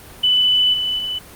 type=tone with level steps; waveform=sine; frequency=2991 Hz; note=F#7; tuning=18 cents sharp; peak=-12 / -18 / -21 dBFS; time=0.23-1.19 s; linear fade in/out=10 ms; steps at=0.73 / 0.98 s; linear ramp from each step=10 ms; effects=pink hiss -40 dBFS RMS until 1.35 s + Opus 32 kbps